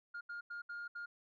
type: tone bursts at uneven times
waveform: sine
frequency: 1415 Hz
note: F6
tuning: 22 cents sharp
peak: -40 dBFS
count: 5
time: 0.14-0.21 / 0.29-0.41 / 0.5-0.62 / 0.69-0.88 / 0.95-1.06 s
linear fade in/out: 10 ms
effects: tanh soft clip ceiling -40 dBFS